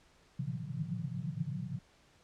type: band-pass noise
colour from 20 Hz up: white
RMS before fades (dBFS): -38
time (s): 0.39-1.79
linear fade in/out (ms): 5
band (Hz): 110 to 180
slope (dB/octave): 96
effects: pink hiss -65 dBFS RMS until 2.23 s + low-pass 7000 Hz 12 dB/octave